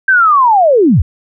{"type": "linear sweep", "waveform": "sine", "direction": "down", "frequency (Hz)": [1595, 53.9], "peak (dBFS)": -5, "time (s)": [0.08, 1.02], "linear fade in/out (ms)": 5, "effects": []}